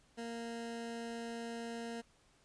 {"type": "tone", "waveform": "20% pulse", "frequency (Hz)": 232.2, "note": "A#3", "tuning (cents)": -7, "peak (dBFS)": -36, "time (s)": [0.17, 2.02], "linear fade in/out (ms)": 20, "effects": ["pink hiss -69 dBFS RMS until 2.44 s", "resampled to 22050 Hz"]}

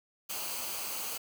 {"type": "noise with comb filter", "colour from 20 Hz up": "white", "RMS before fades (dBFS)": -37, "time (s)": [0.29, 1.18], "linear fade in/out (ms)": 10, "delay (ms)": 0.55, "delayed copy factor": -0.55, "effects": []}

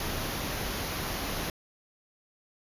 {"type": "band-stop noise", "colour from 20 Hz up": "pink", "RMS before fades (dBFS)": -33, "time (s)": [0, 1.5], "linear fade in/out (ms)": 2, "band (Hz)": [6800, 9800], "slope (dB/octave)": 96, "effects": ["resampled to 32000 Hz"]}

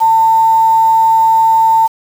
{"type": "tone with quantisation", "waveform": "sine", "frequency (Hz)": 897, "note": "A5", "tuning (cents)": 33, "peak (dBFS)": -6, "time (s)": [0, 1.88], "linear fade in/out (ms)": 20, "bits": 5, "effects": []}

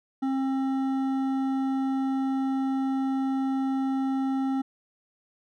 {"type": "tone with hard clipping", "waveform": "triangle", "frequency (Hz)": 267.3, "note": "C4", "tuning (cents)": 37, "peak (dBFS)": -26, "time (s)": [0.22, 4.62], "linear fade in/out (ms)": 10, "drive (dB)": 13, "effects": []}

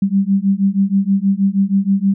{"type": "beating tone pair", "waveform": "sine", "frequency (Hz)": [193.1, 199.4], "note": ["G3", "G3"], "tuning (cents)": [-26, 30], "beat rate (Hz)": 6.3, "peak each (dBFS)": -15, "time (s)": [0.02, 2.14], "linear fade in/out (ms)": 5, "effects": []}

